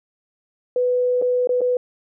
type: tone with dropouts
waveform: sine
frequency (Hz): 496.5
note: B4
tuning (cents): +9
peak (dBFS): -16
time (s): 0.76-1.77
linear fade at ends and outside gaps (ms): 2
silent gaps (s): 1.216-1.222 / 1.473-1.492 / 1.608-1.615
effects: none